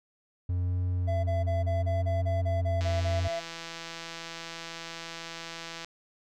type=tone with vibrato; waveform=triangle; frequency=89 Hz; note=F2; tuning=33 cents sharp; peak=-24 dBFS; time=0.49-3.28 s; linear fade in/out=5 ms; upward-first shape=sine; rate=0.73 Hz; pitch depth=18 cents each way
type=tone bursts; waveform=triangle; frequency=672 Hz; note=E5; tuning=33 cents sharp; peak=-28 dBFS; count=12; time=1.07-3.407 s; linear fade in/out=20 ms; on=170 ms; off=27 ms
type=click train; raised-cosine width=0.2 ms; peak=-22 dBFS; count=505; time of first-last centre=2.81-5.846 s; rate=166 Hz
effects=none